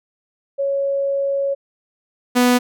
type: tone pair in turn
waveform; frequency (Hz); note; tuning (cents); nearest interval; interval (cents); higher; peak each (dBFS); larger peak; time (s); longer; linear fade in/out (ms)
sine / sawtooth; 554.4 / 247; C#5 / B3; 0 / 0; octave + major second; 1400; first; -17 / -8; second; 0.58-1.55 / 2.35-2.59; first; 20
effects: none